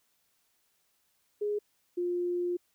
sine tone pair in turn, 415.3 / 352.8 Hz, G#4 / F4, 0 / +18 cents, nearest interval minor third, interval 282 cents, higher first, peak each -28 dBFS, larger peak neither, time 1.41-1.59 / 1.97-2.57 s, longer second, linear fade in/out 10 ms, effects white hiss -73 dBFS RMS until 2.74 s

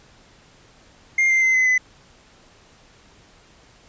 triangle tone with pitch steps, 2115 / 2089 / 2064 / 2039 / 2015 Hz, C7 / C7 / C7 / C7 / B6, +18 / -3 / -24 / -45 / +34 cents, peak -13 dBFS, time 1.18-1.78 s, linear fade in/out 5 ms, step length 120 ms, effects pink hiss -52 dBFS RMS until 3.88 s + resampled to 16000 Hz

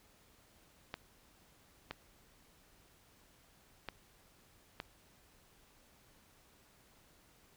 clicks, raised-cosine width 0.3 ms, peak -24 dBFS, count 4, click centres 0.941 / 1.91 / 3.887 / 4.801 s, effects pink hiss -66 dBFS RMS until 7.56 s

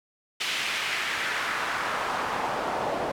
pink noise with band-pass filter sweep, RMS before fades -29 dBFS, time 0.4-3.12 s, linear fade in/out 10 ms, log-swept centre 3000 to 620 Hz, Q 1.5, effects none

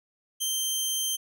15% pulse tone, 3136 Hz, G7, in tune, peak -19 dBFS, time 0.4-1.17 s, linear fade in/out 20 ms, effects none

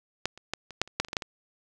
clicks, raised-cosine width 0.2 ms, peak -9 / -29 / -12 / -25 / -6 / -30 / -7 / -24 / -27 / -15 / -9 / -18 dBFS, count 12, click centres 0.256 / 0.376 / 0.536 / 0.707 / 0.816 / 0.876 / 1 / 1.048 / 1.085 / 1.131 / 1.168 / 1.222 s, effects none

